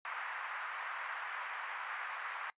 pink band-pass noise, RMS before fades -42 dBFS, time 0.05-2.5 s, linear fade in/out 0 ms, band 980 to 2100 Hz, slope 24 dB/octave, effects noise-tail reverb RT60 0.1 s tail -23 dB re dry + resampled to 8000 Hz

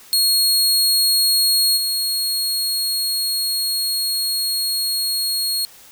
sawtooth tone with level steps, 4300 Hz, C8, 47 cents sharp, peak -11 / -16 dBFS, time 0.13-5.65 s, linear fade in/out 0 ms, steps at 1.76 s, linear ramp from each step 20 ms, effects white hiss -45 dBFS RMS until 5.91 s

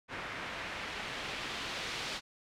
white noise with low-pass filter sweep, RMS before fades -40 dBFS, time 0.08-2.21 s, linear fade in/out 50 ms, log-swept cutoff 1900 to 3900 Hz, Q 1.1, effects none

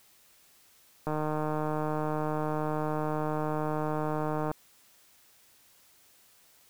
click train, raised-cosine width 1 ms, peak -18 dBFS, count 528, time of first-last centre 1.07-4.514 s, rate 153 Hz, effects white hiss -61 dBFS RMS until 6.69 s

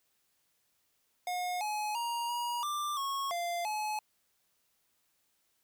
square tone with pitch steps, 720 / 845 / 942 / 956 / 1183 / 1098 / 693 / 852 Hz, F#5 / G#5 / A#5 / A#5 / D6 / C#6 / F5 / G#5, -47 / +30 / +18 / +43 / +12 / -17 / -14 / +44 cents, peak -33 dBFS, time 1.27-3.99 s, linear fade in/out 2 ms, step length 340 ms, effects white hiss -75 dBFS RMS until 5.63 s

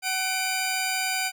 15% pulse tone pair together, 752.5 / 2389 Hz, F#5 / D7, +29 / +29 cents, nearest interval octave + minor sixth, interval 2000 cents, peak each -21 dBFS, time 0.02-1.32 s, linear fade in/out 50 ms, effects none

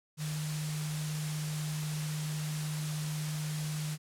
sine tone in noise, 152.7 Hz, D#3, 32 cents flat, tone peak -33 dBFS, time 0.17-3.98 s, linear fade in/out 50 ms, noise white, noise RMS -41 dBFS, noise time 0.17-3.98 s, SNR +5 dB, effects low-pass 10000 Hz 12 dB/octave

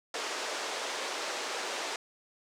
pink band-pass noise, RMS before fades -36 dBFS, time 0.14-1.96 s, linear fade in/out 2 ms, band 400 to 7400 Hz, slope 24 dB/octave, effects none

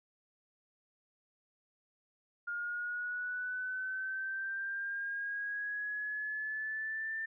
sine linear sweep, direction up, 1414 to 1788 Hz, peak -35 dBFS, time 2.47-7.26 s, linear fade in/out 10 ms, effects none

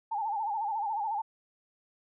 sine tone with vibrato, 853 Hz, G#5, 46 cents sharp, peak -29 dBFS, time 0.11-1.22 s, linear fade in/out 10 ms, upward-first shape sine, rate 14 Hz, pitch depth 110 cents each way, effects none

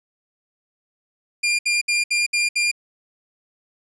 sawtooth tone bursts, 2402 Hz, D7, 38 cents sharp, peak -14 dBFS, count 6, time 1.43-2.715 s, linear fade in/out 10 ms, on 160 ms, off 65 ms, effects resampled to 22050 Hz

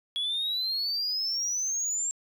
sine exponential sweep, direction up, 3342 to 7500 Hz, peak -25 dBFS, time 0.16-2.11 s, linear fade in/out 0 ms, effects tanh soft clip ceiling -25 dBFS

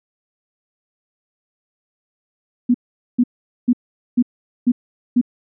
sine tone bursts, 244.4 Hz, B3, 18 cents flat, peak -10 dBFS, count 6, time 2.69-5.214 s, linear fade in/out 10 ms, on 54 ms, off 440 ms, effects none

